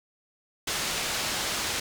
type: low-pass noise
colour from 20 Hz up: white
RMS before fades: -30 dBFS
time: 0.67-1.8 s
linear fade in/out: 5 ms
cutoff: 6200 Hz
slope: 12 dB/octave
effects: none